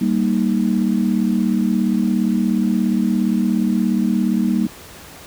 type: chord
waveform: sine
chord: Eb major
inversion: first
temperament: equal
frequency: 196 / 233.1 / 311.1 Hz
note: G3 / Bb3 / Eb4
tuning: 0 / 0 / 0 cents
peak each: -18 / -18 / -23 dBFS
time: 0.01-4.67 s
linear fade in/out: 5 ms
effects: pink hiss -39 dBFS RMS until 5.26 s + high-pass 60 Hz 12 dB/octave